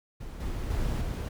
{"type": "noise with level steps", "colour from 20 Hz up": "brown", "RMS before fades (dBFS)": [-39, -33, -29, -32], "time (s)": [0.2, 1.29], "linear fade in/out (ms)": 10, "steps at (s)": [0.4, 0.7, 1.01], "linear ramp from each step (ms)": 5, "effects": []}